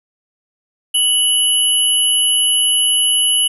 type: tone pair together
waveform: sine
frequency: 2960 / 11192 Hz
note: F#7 / F9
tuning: 0 / +3 cents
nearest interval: octave + major seventh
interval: 2303 cents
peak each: -13 / -16 dBFS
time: 0.94-3.48 s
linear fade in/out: 10 ms
effects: none